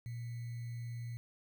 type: tone with sample-and-hold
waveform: sine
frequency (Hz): 118.4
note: A#2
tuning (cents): +27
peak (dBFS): -39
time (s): 0.06-1.17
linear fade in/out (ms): 0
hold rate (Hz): 2100
effects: none